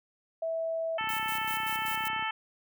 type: tone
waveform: sine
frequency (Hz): 654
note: E5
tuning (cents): -14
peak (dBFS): -29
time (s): 0.42-0.98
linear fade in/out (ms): 5
type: harmonic tone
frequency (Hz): 440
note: A4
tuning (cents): 0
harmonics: 2 / 3 / 4 / 5 / 6 / 7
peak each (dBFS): -34 / -36 / -37 / -38 / -39 / -39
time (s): 0.98-2.31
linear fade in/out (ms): 5
type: click train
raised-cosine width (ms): 3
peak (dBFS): -34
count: 40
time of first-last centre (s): 1.01-2.225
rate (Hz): 32.1
type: noise with tremolo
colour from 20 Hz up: violet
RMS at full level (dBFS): -38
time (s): 1.09-2.08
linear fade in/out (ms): 0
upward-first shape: square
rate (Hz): 5.2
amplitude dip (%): 70
effects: high-pass 100 Hz 12 dB/octave